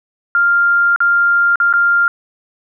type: tone with dropouts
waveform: sine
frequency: 1396.9 Hz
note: F6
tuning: in tune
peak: -9 dBFS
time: 0.35-2.08 s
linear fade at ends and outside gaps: 1 ms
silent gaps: 0.961-1.004 / 1.557-1.601 / 1.728-1.737 s
effects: none